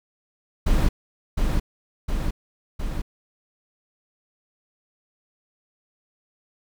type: noise with echo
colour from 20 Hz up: brown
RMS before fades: -18 dBFS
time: 0.66-0.89 s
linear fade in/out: 10 ms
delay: 710 ms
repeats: 3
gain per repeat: -3 dB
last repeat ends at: 3.02 s
effects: none